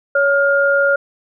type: tone pair together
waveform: sine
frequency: 560 / 1412.7 Hz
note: C#5 / F6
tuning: +18 / +19 cents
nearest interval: octave + major third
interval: 1601 cents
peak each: -14 dBFS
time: 0.15-0.96 s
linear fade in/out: 5 ms
effects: none